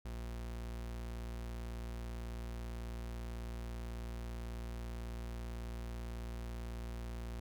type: tone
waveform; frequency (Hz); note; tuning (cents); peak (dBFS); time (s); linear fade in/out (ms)
40% pulse; 58.2; A#1; -2; -40; 0.05-7.4; 5
effects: none